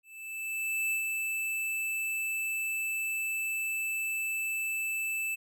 square tone with ADSR envelope, 2637 Hz, E7, in tune, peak -28 dBFS, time 0.03-5.36 s, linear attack 890 ms, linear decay 97 ms, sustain -3 dB, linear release 21 ms, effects none

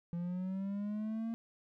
triangle linear sweep, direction up, 170 to 230.3 Hz, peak -33 dBFS, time 0.13-1.34 s, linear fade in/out 0 ms, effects none

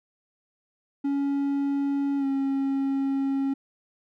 triangle tone with pitch glide, 280 to 272.7 Hz, C#4 to C#4, +18 to -28 cents, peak -21 dBFS, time 1.04-3.54 s, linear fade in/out 10 ms, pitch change -46 cents, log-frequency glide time 2.18-2.25 s, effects none

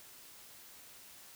silence, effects white hiss -55 dBFS RMS until 1.35 s

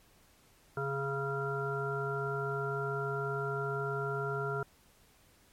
harmonic tone with a mistuned harmonic, 138.1 Hz, C#3, 6 cents flat, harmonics 1 / 3 / 5 / 7 / 9 / 10, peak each -37 / -36 / -42 / -45 / -49 / -37 dBFS, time 0.77-4.63 s, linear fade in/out 2 ms, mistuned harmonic 9, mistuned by +44 cents, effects pink hiss -64 dBFS RMS until 5.52 s + MP3 64 kbps

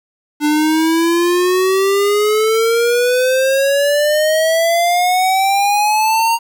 square exponential sweep, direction up, 295.2 to 931 Hz, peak -12 dBFS, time 0.4-6.39 s, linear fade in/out 50 ms, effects 8-bit

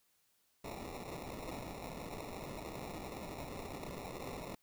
violet noise with sample-and-hold, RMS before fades -45 dBFS, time 0.64-4.55 s, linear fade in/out 5 ms, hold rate 1575 Hz, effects white hiss -75 dBFS RMS until 4.62 s

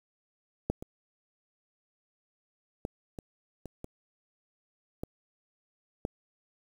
clicks, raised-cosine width 2 ms, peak -14 / -26 / -20 / -27 / -27 / -26 / -21 / -18 dBFS, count 8, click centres 0.7 / 0.825 / 2.851 / 3.188 / 3.657 / 3.844 / 5.035 / 6.051 s, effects 8-bit

